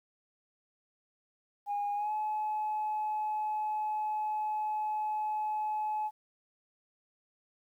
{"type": "tone with pitch glide", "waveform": "sine", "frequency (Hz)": [818, 854.2], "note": ["G#5", "G#5"], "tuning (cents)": [-26, 48], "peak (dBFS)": -29, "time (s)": [1.66, 6.11], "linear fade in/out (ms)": 50, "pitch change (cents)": 74, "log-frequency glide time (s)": [1.95, 2.12], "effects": ["tanh soft clip ceiling -27 dBFS", "11-bit"]}